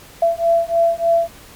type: beating tone pair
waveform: sine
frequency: 671 / 674.3 Hz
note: E5 / E5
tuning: +31 / +39 cents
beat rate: 3.3 Hz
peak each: -16 dBFS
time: 0.22-1.28 s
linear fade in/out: 5 ms
effects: pink hiss -42 dBFS RMS until 1.55 s + MP3 96 kbps